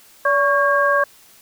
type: tone cluster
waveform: sine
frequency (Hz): 573 / 1112 / 1617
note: D5 / C#6 / G#6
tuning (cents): -43 / +5 / -47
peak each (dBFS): -18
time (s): 0.25-1.04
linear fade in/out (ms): 5
effects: white hiss -49 dBFS RMS until 1.41 s